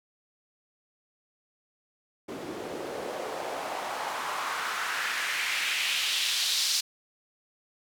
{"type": "noise with band-pass filter sweep", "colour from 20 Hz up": "white", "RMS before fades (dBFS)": -31, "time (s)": [2.28, 6.81], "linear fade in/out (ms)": 10, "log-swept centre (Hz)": [300, 4700], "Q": 2, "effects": []}